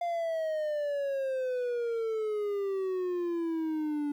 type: exponential sweep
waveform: triangle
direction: down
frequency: 698.5 to 288.2 Hz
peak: -27 dBFS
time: 0.01-4.12 s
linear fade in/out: 5 ms
effects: 11-bit